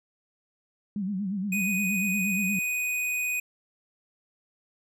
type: tone with vibrato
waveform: sine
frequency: 196 Hz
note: G3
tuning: in tune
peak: -27 dBFS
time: 0.96-2.59 s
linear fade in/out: 2 ms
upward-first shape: sine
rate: 8.5 Hz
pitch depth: 120 cents each way
type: tone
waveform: square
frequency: 2489 Hz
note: D#7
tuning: in tune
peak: -27 dBFS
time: 1.52-3.4 s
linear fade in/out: 5 ms
effects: none